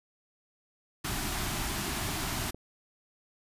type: band-stop noise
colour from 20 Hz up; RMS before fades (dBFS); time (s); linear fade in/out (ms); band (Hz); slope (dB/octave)
pink; -33; 1.04-2.51; 10; 410 to 610; 96
type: click train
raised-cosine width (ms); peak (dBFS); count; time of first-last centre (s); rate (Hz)
2; -30; 6; 1.78-2.546; 6.53
effects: resampled to 32000 Hz